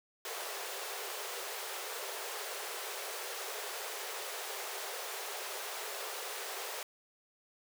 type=high-pass noise; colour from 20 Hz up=pink; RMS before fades=-41 dBFS; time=0.25-6.83 s; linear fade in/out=2 ms; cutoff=380 Hz; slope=96 dB/octave; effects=none